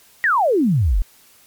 sine exponential sweep, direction down, 1951 to 36.78 Hz, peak -13 dBFS, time 0.24-1.02 s, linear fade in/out 0 ms, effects white hiss -51 dBFS RMS until 1.46 s + MP3 96 kbps

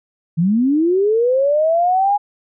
sine linear sweep, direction up, 155.3 to 830.6 Hz, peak -12 dBFS, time 0.37-2.18 s, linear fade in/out 20 ms, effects none

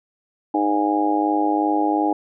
harmonic tone, 102.8 Hz, G#2, 17 cents flat, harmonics 3 / 4 / 5 / 6 / 7 / 8, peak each -20 / -29 / -30 / -30 / -27 / -21 dBFS, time 0.54-2.13 s, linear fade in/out 5 ms, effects none

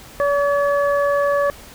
harmonic tone, 570 Hz, C#5, 48 cents sharp, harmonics 1 / 2 / 3, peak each -16 / -22 / -26 dBFS, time 0.2-1.5 s, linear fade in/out 0 ms, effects pink hiss -41 dBFS RMS until 1.74 s

